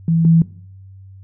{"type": "tone pair in turn", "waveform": "sine", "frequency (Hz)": [164.9, 164.9], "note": ["E3", "E3"], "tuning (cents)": [1, 1], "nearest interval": "unison", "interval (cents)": 0, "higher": "neither", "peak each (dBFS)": [-12, -8], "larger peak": "second", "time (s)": [[0.08, 0.25], [0.25, 0.42]], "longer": "neither", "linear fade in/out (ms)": 2, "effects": ["noise-tail reverb RT60 0.6 s tail -19 dB re dry", "added 96 Hz sine -37 dBFS peak until 1.23 s"]}